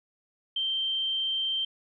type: tone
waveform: sine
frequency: 3136 Hz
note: G7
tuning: in tune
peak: -26 dBFS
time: 0.56-1.65 s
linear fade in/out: 5 ms
effects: none